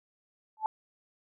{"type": "tone with exponential growth", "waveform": "sine", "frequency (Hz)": 870, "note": "A5", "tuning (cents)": -20, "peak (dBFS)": -21, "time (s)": [0.57, 0.66], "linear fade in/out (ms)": 1, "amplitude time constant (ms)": 18, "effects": []}